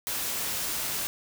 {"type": "noise", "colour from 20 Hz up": "white", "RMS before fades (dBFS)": -31, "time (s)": [0.07, 1.07], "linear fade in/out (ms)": 0, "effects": []}